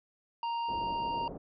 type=harmonic tone; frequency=932.3 Hz; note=A#5; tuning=in tune; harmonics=1 / 3 / 5; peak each=-31 / -44 / -51 dBFS; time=0.43-1.28 s; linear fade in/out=2 ms
type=low-pass noise; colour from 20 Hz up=white; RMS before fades=-43 dBFS; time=0.68-1.38 s; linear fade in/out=10 ms; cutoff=600 Hz; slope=24 dB/octave
effects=none